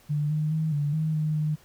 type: tone with pitch steps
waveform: sine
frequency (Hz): 148.2 / 153.2 / 157.9 / 145.6 / 157 / 154 / 152.8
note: D3 / D#3 / D#3 / D3 / D#3 / D#3 / D#3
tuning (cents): +16 / -27 / +26 / -15 / +16 / -17 / -31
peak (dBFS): -23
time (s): 0.09-1.56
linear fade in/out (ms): 20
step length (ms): 210
effects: pink hiss -57 dBFS RMS until 1.64 s